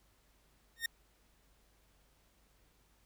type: tone with exponential growth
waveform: sawtooth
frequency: 1840 Hz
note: A#6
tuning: 23 cents flat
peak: -26 dBFS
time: 0.76-0.86 s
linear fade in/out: 5 ms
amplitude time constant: 20 ms
effects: added 50 Hz sine -70 dBFS peak until 3.05 s + pink hiss -71 dBFS RMS until 3.05 s